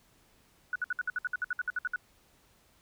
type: tone bursts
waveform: sine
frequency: 1474 Hz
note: F#6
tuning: 7 cents flat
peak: -28 dBFS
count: 15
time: 0.73-1.96 s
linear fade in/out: 2 ms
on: 26 ms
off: 60 ms
effects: pink hiss -65 dBFS RMS until 2.81 s